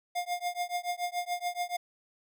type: tone with tremolo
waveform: square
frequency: 708 Hz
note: F5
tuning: 23 cents sharp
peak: -28 dBFS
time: 0.15-1.77 s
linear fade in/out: 10 ms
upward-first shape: triangle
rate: 7 Hz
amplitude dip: 100%
effects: none